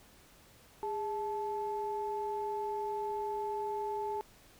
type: tone pair together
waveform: sine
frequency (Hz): 410.6 / 870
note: G#4 / A5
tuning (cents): -20 / -20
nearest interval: octave + minor second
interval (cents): 1300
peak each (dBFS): -36 / -35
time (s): 0.83-4.21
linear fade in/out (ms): 0
effects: tanh soft clip ceiling -25 dBFS + pink hiss -60 dBFS RMS until 4.59 s